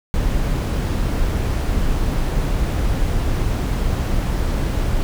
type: noise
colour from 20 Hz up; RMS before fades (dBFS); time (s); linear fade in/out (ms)
brown; -19; 0.14-5.03; 0
effects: none